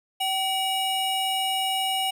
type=tone pair together; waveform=square; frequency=764.9 / 2888 Hz; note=G5 / F#7; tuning=-43 / -43 cents; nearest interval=octave + major seventh; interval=2300 cents; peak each=-27 dBFS; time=0.2-2.11 s; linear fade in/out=10 ms; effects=none